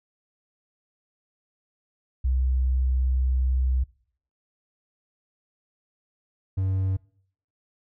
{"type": "tone pair in turn", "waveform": ["sine", "triangle"], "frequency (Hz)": [64.1, 95.09], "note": ["C2", "F#2"], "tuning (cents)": [-35, 48], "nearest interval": "perfect fifth", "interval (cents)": 683, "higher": "second", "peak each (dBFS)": -20, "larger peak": "neither", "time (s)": [[2.24, 3.84], [6.57, 6.97]], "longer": "first", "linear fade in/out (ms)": 10, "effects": ["noise-tail reverb RT60 0.6 s tail -23 dB re dry"]}